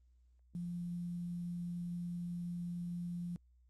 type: tone with quantisation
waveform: sine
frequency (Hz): 174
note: F3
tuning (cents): -6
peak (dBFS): -38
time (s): 0.55-3.36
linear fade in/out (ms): 0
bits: 11
effects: added 61 Hz sine -64 dBFS peak until 3.69 s + Opus 32 kbps